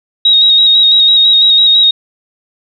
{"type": "tone with vibrato", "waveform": "sine", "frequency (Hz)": 3781, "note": "A#7", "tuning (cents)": 24, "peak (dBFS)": -4, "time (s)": [0.25, 1.91], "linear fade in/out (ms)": 5, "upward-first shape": "square", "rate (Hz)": 6, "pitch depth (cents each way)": 25, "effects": []}